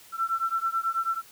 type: beating tone pair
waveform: sine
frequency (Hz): 1339 / 1348.2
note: E6 / E6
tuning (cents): +27 / +39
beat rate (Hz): 9.2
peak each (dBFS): -28 / -28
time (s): 0.12-1.22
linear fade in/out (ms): 50
effects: white hiss -52 dBFS RMS until 1.31 s + high-pass 60 Hz 12 dB/octave